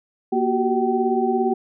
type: tone cluster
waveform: sine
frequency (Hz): 236.8 / 368.9 / 386.3 / 767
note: A#3 / F#4 / G4 / G5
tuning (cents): +27 / -5 / -25 / -38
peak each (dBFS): -23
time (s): 0.32-1.54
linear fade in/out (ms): 10
effects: none